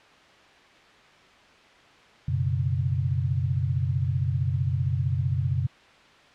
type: chord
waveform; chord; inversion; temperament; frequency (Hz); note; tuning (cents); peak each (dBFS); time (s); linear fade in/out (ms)
sine; F# suspended fourth; none; just; 92.5 / 123.33 / 138.75; F#2 / B2 / C#3; 0 / -2 / +2; -27; 2.28-5.67; 5
effects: white hiss -53 dBFS RMS until 6.34 s + low-pass 3000 Hz 12 dB/octave